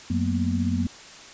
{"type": "tone cluster", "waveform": "sine", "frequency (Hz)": [91.2, 183.7, 227.6, 243.2], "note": ["F#2", "F#3", "A#3", "B3"], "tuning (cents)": [-24, -12, -41, -26], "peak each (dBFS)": [-26, -29, -28, -26], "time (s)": [0.1, 0.87], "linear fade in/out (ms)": 5, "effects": ["white hiss -44 dBFS RMS until 1.33 s", "resampled to 16000 Hz"]}